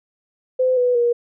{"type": "tone with pitch steps", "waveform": "sine", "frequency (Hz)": [512, 494, 476.6], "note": ["C5", "B4", "A#4"], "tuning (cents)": [-38, 0, 38], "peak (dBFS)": -14, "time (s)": [0.59, 1.13], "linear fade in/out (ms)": 10, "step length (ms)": 180, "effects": []}